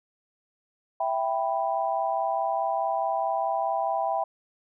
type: chord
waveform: sine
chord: E minor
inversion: none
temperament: equal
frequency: 659.3 / 784 / 987.8 Hz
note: E5 / G5 / B5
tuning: 0 / 0 / 0 cents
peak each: -28 / -27 / -31 dBFS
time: 1-4.24 s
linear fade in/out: 5 ms
effects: none